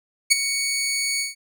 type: tone with ADSR envelope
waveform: 15% pulse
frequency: 2233 Hz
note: C#7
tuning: 12 cents sharp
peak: -3 dBFS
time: 0.3-1.35 s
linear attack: 20 ms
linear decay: 15 ms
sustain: -12 dB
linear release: 150 ms
effects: none

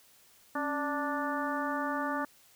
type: harmonic tone with a mistuned harmonic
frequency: 293.2 Hz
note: D4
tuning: 3 cents flat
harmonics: 1 / 2 / 3 / 4 / 5 / 6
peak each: -35 / -38 / -37 / -36 / -39 / -41 dBFS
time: 0.55-2.25 s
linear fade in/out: 5 ms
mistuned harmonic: 1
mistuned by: -100 cents
effects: white hiss -61 dBFS RMS until 2.55 s

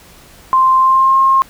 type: tone with pitch glide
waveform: sine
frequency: 1046.5 to 1069.7 Hz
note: C6 to C6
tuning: 0 to +38 cents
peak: -7 dBFS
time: 0.53-1.42 s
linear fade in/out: 0 ms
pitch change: +38 cents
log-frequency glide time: 0.78-1.17 s
effects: pink hiss -42 dBFS RMS until 1.49 s

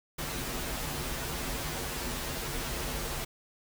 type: noise with comb filter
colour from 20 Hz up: pink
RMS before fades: -35 dBFS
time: 0.18-3.25 s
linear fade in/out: 10 ms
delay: 9.9 ms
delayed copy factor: -1
effects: none

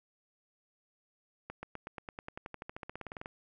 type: accelerating click train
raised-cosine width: 0.5 ms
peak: -26 dBFS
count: 23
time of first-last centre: 1.5-3.259 s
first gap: 130 ms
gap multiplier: 0.95
effects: none

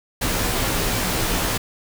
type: noise with comb filter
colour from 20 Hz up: pink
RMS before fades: -22 dBFS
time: 0.21-1.58 s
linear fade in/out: 10 ms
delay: 14 ms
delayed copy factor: -0.55
effects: none

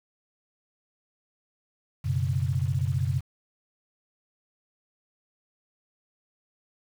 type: chord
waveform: sine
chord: F# suspended fourth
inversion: none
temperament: equal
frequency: 92.5 / 123.47 / 138.59 Hz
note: F#2 / B2 / C#3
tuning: 0 / 0 / 0 cents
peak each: -28 dBFS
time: 2.04-3.21 s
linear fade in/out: 20 ms
effects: 8-bit

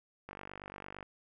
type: click train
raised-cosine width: 0.5 ms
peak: -29 dBFS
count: 37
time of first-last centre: 0.29-1.028 s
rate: 48.8 Hz
effects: none

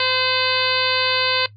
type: harmonic tone with a mistuned harmonic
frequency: 514 Hz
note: C5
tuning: 31 cents flat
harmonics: 1 / 2 / 3 / 4 / 5 / 6 / 7 / 8 / 9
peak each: -26 / -26 / -26 / -26 / -26 / -26 / -26 / -26 / -26 dBFS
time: 0-1.46 s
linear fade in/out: 2 ms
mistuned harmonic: 6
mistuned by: -38 cents
effects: noise-tail reverb RT60 0.1 s tail -17 dB re dry + added 104 Hz sine -42 dBFS peak until 1.56 s

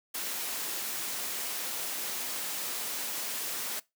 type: high-pass noise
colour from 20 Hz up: white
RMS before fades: -35 dBFS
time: 0.14-3.8 s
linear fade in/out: 10 ms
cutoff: 220 Hz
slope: 12 dB/octave
effects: noise-tail reverb RT60 0.2 s tail -21 dB re dry

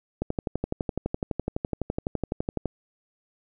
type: click train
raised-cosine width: 2 ms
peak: -13 dBFS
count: 30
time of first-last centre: 0.22-2.657 s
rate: 11.9 Hz
effects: none

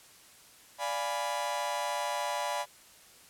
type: chord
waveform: 40% pulse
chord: D diminished seventh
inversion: none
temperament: equal with one note detuned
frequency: 585.3 / 698.5 / 830.6 / 987.8 Hz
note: D5 / F5 / Ab5 / Cb6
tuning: -6 / 0 / 0 / 0 cents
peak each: -36 / -38 / -36 / -34 dBFS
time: 0.78-2.66 s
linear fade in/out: 50 ms
effects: white hiss -56 dBFS RMS until 3.29 s + low-pass 12000 Hz 12 dB/octave

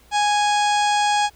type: harmonic tone with a mistuned harmonic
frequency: 829 Hz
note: G#5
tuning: 3 cents flat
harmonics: 1 / 2 / 3 / 4 / 5 / 6 / 7 / 8 / 9 / 10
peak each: -17 / -27 / -29 / -28 / -34 / -33 / -39 / -34 / -35 / -38 dBFS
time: 0.11-1.3 s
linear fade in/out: 50 ms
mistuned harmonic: 5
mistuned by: +46 cents
effects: added 60 Hz sine -54 dBFS peak until 1.35 s + pink hiss -54 dBFS RMS until 1.35 s

